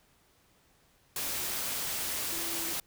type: tone in noise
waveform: sine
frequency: 333.4 Hz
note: E4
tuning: 20 cents sharp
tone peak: -43 dBFS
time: 2.32-2.73 s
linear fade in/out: 2 ms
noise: white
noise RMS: -34 dBFS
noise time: 1.16-2.8 s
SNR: -12 dB
effects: pink hiss -66 dBFS RMS until 2.86 s